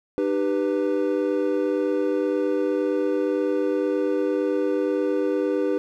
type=chord; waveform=triangle; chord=Eb augmented; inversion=none; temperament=equal with one note detuned; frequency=303.3 / 392 / 493.9 Hz; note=Eb4 / G4 / B4; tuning=-44 / 0 / 0 cents; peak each=-23 dBFS; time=0.18-5.78 s; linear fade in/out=0 ms; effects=none